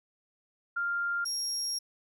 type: tone pair in turn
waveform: sine / 35% pulse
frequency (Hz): 1396.9 / 5588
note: F6 / F8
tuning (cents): 0 / 0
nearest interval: 2 octaves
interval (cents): 2400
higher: second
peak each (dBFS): -28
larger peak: neither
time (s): 0.76-1.25 / 1.25-1.79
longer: second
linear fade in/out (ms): 10
effects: none